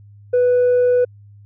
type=tone with tanh clipping; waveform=triangle; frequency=493.9 Hz; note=B4; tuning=in tune; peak=-12 dBFS; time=0.33-1.05 s; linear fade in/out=10 ms; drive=6 dB; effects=added 102 Hz sine -41 dBFS peak until 1.45 s